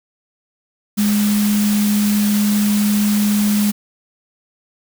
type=tone in noise; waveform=sine; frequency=207.7 Hz; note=G#3; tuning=in tune; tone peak=-13 dBFS; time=0.97-3.72 s; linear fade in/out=20 ms; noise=white; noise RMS=-25 dBFS; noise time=0.97-3.72 s; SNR=+9 dB; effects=none